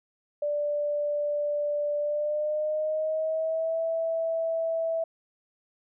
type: tone with pitch glide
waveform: sine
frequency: 587.3 to 655.4 Hz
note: D5 to E5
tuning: 0 to -10 cents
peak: -25 dBFS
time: 0.42-5.04 s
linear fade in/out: 5 ms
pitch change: +190 cents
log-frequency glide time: 1.99-3.8 s
effects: none